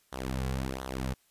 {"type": "tone with flanger", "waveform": "sawtooth", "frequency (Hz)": 65.41, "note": "C2", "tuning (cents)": 0, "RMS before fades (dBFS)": -34, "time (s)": [0.12, 1.14], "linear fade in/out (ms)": 10, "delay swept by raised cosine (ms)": [0.4, 3.3], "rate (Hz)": 1.4, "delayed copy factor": -0.8, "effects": ["white hiss -68 dBFS RMS until 1.3 s", "resampled to 32000 Hz"]}